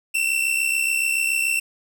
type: tone pair together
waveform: 45% pulse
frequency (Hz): 2655 / 2722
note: E7 / F7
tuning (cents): +12 / -45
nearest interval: unison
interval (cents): 43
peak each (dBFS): -23 / -22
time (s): 0.14-1.6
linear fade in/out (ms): 10
effects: none